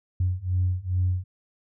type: beating tone pair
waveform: sine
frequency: 89.9 / 92.3 Hz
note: F#2 / F#2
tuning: -49 / -4 cents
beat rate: 2.4 Hz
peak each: -25 / -24 dBFS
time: 0.2-1.24 s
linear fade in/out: 5 ms
effects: tanh soft clip ceiling -15 dBFS